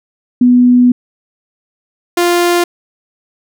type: tone pair in turn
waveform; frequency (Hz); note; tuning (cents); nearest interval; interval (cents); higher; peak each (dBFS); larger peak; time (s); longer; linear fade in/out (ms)
sine / sawtooth; 246.8 / 349; B3 / F4; -1 / -1; tritone; 600; second; -4 / -5; first; 0.41-0.92 / 2.17-2.64; first; 5
effects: none